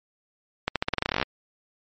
accelerating click train, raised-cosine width 0.3 ms, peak -7 dBFS, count 16, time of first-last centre 0.68-1.227 s, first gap 77 ms, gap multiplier 0.88, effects MP3 32 kbps

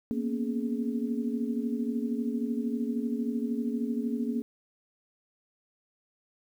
sine tone cluster, 232 / 244.9 / 275.7 / 421.8 Hz, A#3 / B3 / C#4 / G#4, -8 / -14 / -9 / +27 cents, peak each -30 / -34 / -35 / -39 dBFS, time 0.11-4.42 s, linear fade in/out 0 ms, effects 10-bit

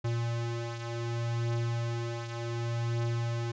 square beating tone pair, 117.1 / 117.77 Hz, A#2 / A#2, +8 / +18 cents, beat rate 0.67 Hz, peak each -32 / -38 dBFS, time 0.04-3.52 s, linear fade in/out 10 ms, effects resampled to 16000 Hz

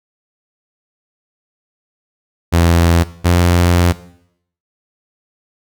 sawtooth tone pair in turn, 84.7 / 87.43 Hz, E2 / F2, +48 / +2 cents, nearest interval minor second, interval 54 cents, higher second, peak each -5 dBFS, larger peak neither, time 2.52-3.04 / 3.24-3.93 s, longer second, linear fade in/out 20 ms, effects noise-tail reverb RT60 0.7 s tail -17 dB re dry

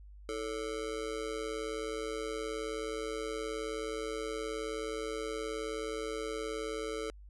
square tone with amplitude modulation, 440 Hz, A4, in tune, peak -32 dBFS, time 0.29-7.1 s, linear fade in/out 0 ms, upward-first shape sine, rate 119 Hz, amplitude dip 95%, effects added 50 Hz sine -49 dBFS peak until 7.29 s + resampled to 24000 Hz

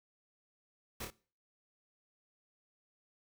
pink noise with echo, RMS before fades -42 dBFS, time 1-1.05 s, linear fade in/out 5 ms, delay 27 ms, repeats 2, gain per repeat -4 dB, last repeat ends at 1.104 s, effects noise-tail reverb RT60 0.4 s tail -21 dB re dry

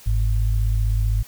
sine tone pair together, 49.79 / 105.5 Hz, G1 / G#2, +28 / +28 cents, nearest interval octave + minor second, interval 1300 cents, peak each -18 / -22 dBFS, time 0.06-1.23 s, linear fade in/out 10 ms, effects white hiss -46 dBFS RMS until 1.27 s

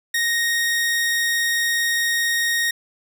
sawtooth tone, 1864.7 Hz, A#6, in tune, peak -15 dBFS, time 0.14-2.71 s, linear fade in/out 5 ms, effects none

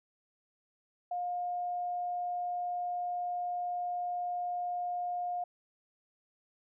sine tone, 711 Hz, F5, 31 cents sharp, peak -32 dBFS, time 1.11-5.44 s, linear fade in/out 5 ms, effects none

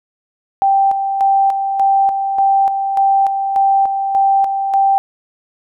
sine tone with tremolo, 784 Hz, G5, in tune, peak -9 dBFS, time 0.62-4.98 s, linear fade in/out 0 ms, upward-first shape square, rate 1.7 Hz, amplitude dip 50%, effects none

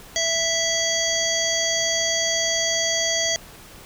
harmonic tone, 660 Hz, E5, 2 cents sharp, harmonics 1 / 3 / 5 / 7 / 9 / 10, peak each -27 / -27 / -27 / -27 / -27 / -27 dBFS, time 0.16-3.36 s, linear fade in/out 0 ms, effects pink hiss -44 dBFS RMS until 3.85 s

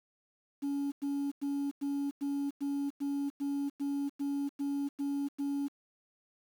sine tone bursts, 281.7 Hz, C#4, 28 cents sharp, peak -28 dBFS, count 13, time 0.62-5.684 s, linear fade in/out 20 ms, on 300 ms, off 97 ms, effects tanh soft clip ceiling -30 dBFS + 9-bit

